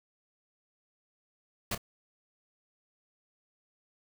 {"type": "noise with echo", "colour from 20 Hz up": "pink", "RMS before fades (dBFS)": -32, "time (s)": [1.71, 1.75], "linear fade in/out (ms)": 5, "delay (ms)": 29, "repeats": 1, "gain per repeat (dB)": -12, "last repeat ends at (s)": 1.779, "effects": []}